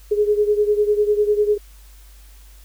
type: beating tone pair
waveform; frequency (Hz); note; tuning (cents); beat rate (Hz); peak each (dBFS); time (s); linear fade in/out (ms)
sine; 415.3 / 425.3; G#4 / G#4; 0 / +41; 10; -16 / -20; 0.11-1.58; 10
effects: added 50 Hz sine -42 dBFS peak until 2.64 s + white hiss -52 dBFS RMS until 2.64 s